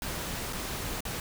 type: noise with dropouts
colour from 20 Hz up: pink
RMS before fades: -35 dBFS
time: 0.02-1.2 s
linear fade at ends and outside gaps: 1 ms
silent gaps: 0.527-0.531 / 1.006-1.052 s
effects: none